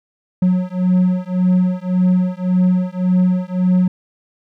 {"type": "beating tone pair", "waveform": "triangle", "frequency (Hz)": [181.7, 183.5], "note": ["F#3", "F#3"], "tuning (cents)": [-31, -14], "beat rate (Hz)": 1.8, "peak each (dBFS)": -14, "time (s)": [0.42, 3.88], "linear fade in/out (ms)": 5, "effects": []}